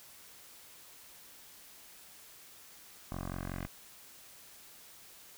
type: tone with low-pass filter sweep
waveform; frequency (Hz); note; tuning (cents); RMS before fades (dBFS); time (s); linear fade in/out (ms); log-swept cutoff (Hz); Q
10% pulse; 45.36; F#1; -34; -40; 3.12-3.67; 0; 1100 to 2200; 1.8
effects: white hiss -55 dBFS RMS until 5.37 s